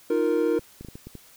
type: chord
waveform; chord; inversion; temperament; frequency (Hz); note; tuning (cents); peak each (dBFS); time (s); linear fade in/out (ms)
triangle; Eb suspended second; none; equal; 311.1 / 349.2 / 466.2; Eb4 / F4 / Bb4; 0 / 0 / 0; -24 / -24 / -21; 0.1-0.59; 5
type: clicks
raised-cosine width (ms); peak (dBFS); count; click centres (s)
3; -26; 7; 0.593 / 0.81 / 0.848 / 0.886 / 0.955 / 1.07 / 1.153
effects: white hiss -53 dBFS RMS until 1.36 s